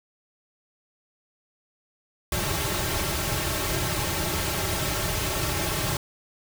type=noise with comb filter; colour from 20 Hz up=pink; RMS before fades=-27 dBFS; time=2.32-5.97 s; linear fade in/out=2 ms; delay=4.1 ms; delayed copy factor=-0.85; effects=none